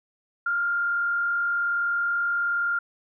sine tone with frequency modulation, 1400 Hz, F6, 4 cents sharp, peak -22 dBFS, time 0.46-2.79 s, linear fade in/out 5 ms, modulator 41.2 Hz, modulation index 0.39, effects none

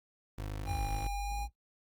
25% pulse tone, 51.4 Hz, G#1, 17 cents flat, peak -33 dBFS, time 0.38-1.08 s, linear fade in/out 5 ms
sine linear two-way sweep, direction down then up, 114.1 to 40.77 to 55.6 Hz, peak -35 dBFS, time 0.62-1.5 s, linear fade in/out 50 ms, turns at 0.86 s
square tone with pitch glide, 807 to 814 Hz, G#5 to G#5, -50 to -35 cents, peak -38 dBFS, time 0.65-1.48 s, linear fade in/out 50 ms, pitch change +15 cents, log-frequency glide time 1.08-1.37 s
effects noise-tail reverb RT60 0.1 s tail -18 dB re dry + Opus 32 kbps

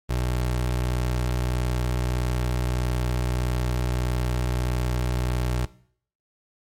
25% pulse tone, 61.6 Hz, B1, 4 cents flat, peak -19 dBFS, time 0.09-5.66 s, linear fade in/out 10 ms, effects noise-tail reverb RT60 0.6 s tail -19 dB re dry + MP3 64 kbps

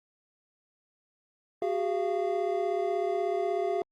triangle tone cluster, 372 / 408.4 / 689 Hz, F#4 / G#4 / F5, +9 / -29 / -24 cents, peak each -29 dBFS, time 1.62-3.82 s, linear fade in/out 2 ms, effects Opus 32 kbps

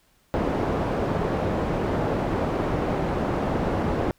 white low-pass noise, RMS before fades -25 dBFS, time 0.34-4.11 s, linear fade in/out 0 ms, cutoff 590 Hz, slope 12 dB/octave, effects pink hiss -63 dBFS RMS until 4.18 s

